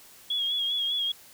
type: tone with vibrato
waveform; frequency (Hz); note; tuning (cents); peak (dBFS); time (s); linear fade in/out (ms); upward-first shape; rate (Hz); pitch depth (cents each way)
sine; 3322; G#7; 0; -25; 0.3-1.12; 5; sine; 5; 47
effects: white hiss -52 dBFS RMS until 1.33 s